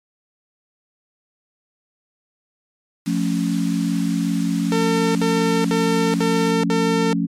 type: high-pass noise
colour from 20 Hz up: white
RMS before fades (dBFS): -34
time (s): 3.06-6.51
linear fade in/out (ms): 0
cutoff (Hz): 620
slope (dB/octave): 12
type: chord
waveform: sine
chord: F augmented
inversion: none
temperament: equal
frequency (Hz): 174.61 / 220 / 277.2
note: F3 / A3 / C#4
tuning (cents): 0 / 0 / 0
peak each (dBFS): -21 / -23 / -22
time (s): 3.06-7.27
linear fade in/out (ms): 20
type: tone bursts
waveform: sawtooth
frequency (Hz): 451.5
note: A4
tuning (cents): +45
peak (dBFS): -15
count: 5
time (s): 4.72-7.13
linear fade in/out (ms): 0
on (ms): 430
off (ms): 65
effects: low-pass 8000 Hz 12 dB/octave + MP3 96 kbps